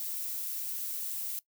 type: noise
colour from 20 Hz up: violet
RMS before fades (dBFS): -36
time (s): 0-1.39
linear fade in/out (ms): 0
effects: noise-tail reverb RT60 0.1 s tail -20 dB re dry